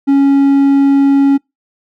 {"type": "tone", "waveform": "triangle", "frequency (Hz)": 277.2, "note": "C#4", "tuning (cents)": 0, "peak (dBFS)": -4, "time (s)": [0.07, 1.38], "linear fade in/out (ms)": 20, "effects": ["noise-tail reverb RT60 0.2 s tail -26 dB re dry"]}